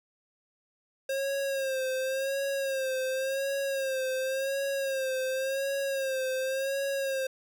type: tone with vibrato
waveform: square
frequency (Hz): 536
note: C5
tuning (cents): +42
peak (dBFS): -29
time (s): 1.09-7.27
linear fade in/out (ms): 5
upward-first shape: sine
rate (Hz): 0.91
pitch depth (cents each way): 52
effects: none